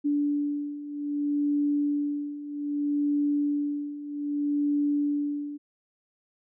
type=beating tone pair; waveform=sine; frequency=290 / 290.63 Hz; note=D4 / D4; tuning=-22 / -18 cents; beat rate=0.63 Hz; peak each=-30 / -26 dBFS; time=0.04-5.58 s; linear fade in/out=20 ms; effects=none